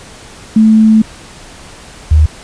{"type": "tone pair in turn", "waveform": "sine", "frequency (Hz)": [218.9, 76.88], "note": ["A3", "D#2"], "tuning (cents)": [-9, -20], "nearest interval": "octave + tritone", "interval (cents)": 1811, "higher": "first", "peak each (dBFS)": -3, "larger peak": "neither", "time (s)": [[0.56, 1.02], [2.11, 2.26]], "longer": "first", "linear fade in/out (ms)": 5, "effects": ["pink hiss -34 dBFS RMS until 2.43 s", "resampled to 22050 Hz"]}